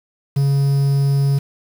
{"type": "tone with quantisation", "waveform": "triangle", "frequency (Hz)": 139.2, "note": "C#3", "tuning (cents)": 8, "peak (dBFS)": -11, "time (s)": [0.36, 1.39], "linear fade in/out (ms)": 10, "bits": 6, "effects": []}